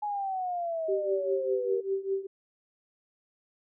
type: exponential sweep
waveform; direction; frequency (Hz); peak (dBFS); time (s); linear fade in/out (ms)
sine; down; 844 to 465.5; -29; 0.02-1.81; 10
type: tone with tremolo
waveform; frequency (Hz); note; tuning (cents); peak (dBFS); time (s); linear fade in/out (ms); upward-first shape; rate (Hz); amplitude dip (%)
sine; 388.7; G4; -15; -24; 0.88-2.27; 10; triangle; 5; 90
effects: none